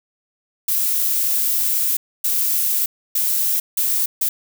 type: noise bursts at uneven times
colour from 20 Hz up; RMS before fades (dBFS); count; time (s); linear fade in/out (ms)
violet; -19; 5; 0.68-1.97 / 2.24-2.86 / 3.15-3.6 / 3.77-4.06 / 4.21-4.29; 5
effects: none